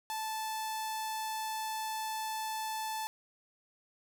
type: tone with notch filter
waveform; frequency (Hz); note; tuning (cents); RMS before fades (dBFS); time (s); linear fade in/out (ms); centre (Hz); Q
sawtooth; 875; A5; -10; -37; 0.1-3.07; 0; 2100; 1.5
effects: none